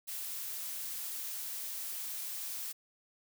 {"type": "noise", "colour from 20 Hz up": "blue", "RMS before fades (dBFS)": -40, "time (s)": [0.07, 2.73], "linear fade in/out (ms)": 20, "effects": []}